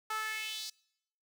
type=tone with high-pass filter sweep; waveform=sawtooth; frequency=434.7 Hz; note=A4; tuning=21 cents flat; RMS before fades=-38 dBFS; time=0.1-0.7 s; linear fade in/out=5 ms; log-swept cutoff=1100 to 4900 Hz; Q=3.3; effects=noise-tail reverb RT60 0.8 s tail -24 dB re dry